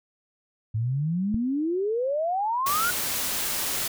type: exponential sweep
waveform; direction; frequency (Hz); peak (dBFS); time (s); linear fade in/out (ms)
sine; up; 105.3 to 1480; -23; 0.74-2.91; 10
type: click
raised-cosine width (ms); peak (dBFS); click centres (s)
5; -17; 1.344
type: noise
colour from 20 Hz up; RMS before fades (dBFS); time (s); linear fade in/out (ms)
white; -28; 2.66-3.88; 5
effects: none